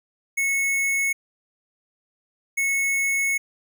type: tone pair in turn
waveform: square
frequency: 2197 / 2197 Hz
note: C#7 / C#7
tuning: -16 / -16 cents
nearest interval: unison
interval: 0 cents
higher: neither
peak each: -21 dBFS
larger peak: neither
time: 0.37-1.13 / 2.57-3.38 s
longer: second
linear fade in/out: 10 ms
effects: none